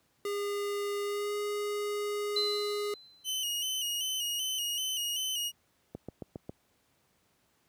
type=tone with pitch glide; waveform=square; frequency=406.9 to 413.3 Hz; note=G#4 to G#4; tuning=-35 to -8 cents; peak=-32 dBFS; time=0.25-2.94 s; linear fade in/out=2 ms; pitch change=+27 cents; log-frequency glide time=1.03-1.34 s
type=tone with exponential decay; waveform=sine; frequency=4053 Hz; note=B7; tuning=44 cents sharp; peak=-26 dBFS; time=2.36-3.38 s; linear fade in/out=5 ms; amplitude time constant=220 ms
type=tone with vibrato; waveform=sawtooth; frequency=2960 Hz; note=F#7; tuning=in tune; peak=-28 dBFS; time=3.24-5.52 s; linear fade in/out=50 ms; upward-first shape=square; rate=2.6 Hz; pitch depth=50 cents each way
type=click train; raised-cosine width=2 ms; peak=-25 dBFS; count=5; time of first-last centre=5.95-6.494 s; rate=7.35 Hz
effects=pink hiss -71 dBFS RMS until 7.68 s + high-pass 80 Hz 12 dB/octave